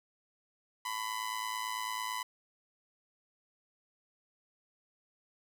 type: tone with amplitude modulation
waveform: sawtooth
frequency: 1002 Hz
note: B5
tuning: 25 cents sharp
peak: -28 dBFS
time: 0.85-2.23 s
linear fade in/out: 5 ms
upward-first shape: sine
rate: 109 Hz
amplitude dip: 70%
effects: none